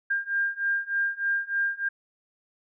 sine beating tone pair, 1600 / 1603.3 Hz, G6 / G6, +35 / +39 cents, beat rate 3.3 Hz, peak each -28 / -27 dBFS, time 0.1-1.89 s, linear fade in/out 10 ms, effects none

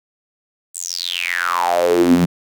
sawtooth tone with high-pass filter sweep, 87.7 Hz, F2, 8 cents sharp, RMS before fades -17 dBFS, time 0.74-2.26 s, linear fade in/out 20 ms, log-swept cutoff 8500 to 180 Hz, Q 9.2, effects none

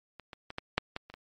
clicks, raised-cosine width 0.3 ms, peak -29 / -27 / -24 / -18 / -9 / -19 / -29 / -28 dBFS, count 8, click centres 0.197 / 0.332 / 0.504 / 0.584 / 0.78 / 0.964 / 1.1 / 1.14 s, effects MP3 48 kbps

